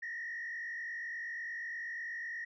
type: tone with frequency modulation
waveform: sine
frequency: 1868 Hz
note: A#6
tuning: 3 cents sharp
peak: -37 dBFS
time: 0.02-2.45 s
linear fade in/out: 10 ms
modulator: 48.3 Hz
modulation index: 1.4
effects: tanh soft clip ceiling -34 dBFS